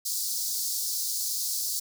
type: high-pass noise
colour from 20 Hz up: pink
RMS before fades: -30 dBFS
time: 0.05-1.8 s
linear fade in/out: 10 ms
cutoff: 4400 Hz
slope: 48 dB/octave
effects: none